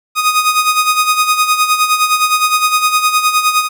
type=tone with tremolo; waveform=sawtooth; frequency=1244.5 Hz; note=D#6; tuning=in tune; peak=-4 dBFS; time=0.15-3.69 s; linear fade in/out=50 ms; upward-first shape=sine; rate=9.7 Hz; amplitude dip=65%; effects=none